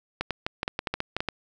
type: clicks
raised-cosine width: 0.3 ms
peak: -11 dBFS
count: 12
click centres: 0.21 / 0.307 / 0.465 / 0.631 / 0.679 / 0.791 / 0.872 / 0.94 / 1.004 / 1.166 / 1.205 / 1.287 s
effects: none